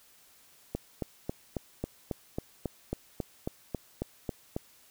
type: click train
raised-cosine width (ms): 2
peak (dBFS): -18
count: 15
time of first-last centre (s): 0.75-4.565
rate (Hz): 3.67
effects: white hiss -60 dBFS RMS until 4.9 s